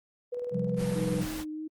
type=tone with tremolo; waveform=sine; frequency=490 Hz; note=B4; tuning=14 cents flat; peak=-30 dBFS; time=0.32-1.21 s; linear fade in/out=10 ms; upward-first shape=square; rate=20 Hz; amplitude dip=35%
type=chord; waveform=sine; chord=C suspended fourth; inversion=none; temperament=equal; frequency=130.81 / 174.61 / 196 Hz; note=C3 / F3 / G3; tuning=0 / 0 / 0 cents; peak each=-34 / -31 / -32 dBFS; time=0.51-1.27 s; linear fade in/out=50 ms
type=noise; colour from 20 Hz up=pink; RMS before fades=-39 dBFS; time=0.76-1.45 s; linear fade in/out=50 ms
type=tone with vibrato; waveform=sine; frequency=310.1 Hz; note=D#4; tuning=6 cents flat; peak=-34 dBFS; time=0.95-1.68 s; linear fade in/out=10 ms; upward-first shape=triangle; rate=3.2 Hz; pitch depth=21 cents each way
effects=Opus 32 kbps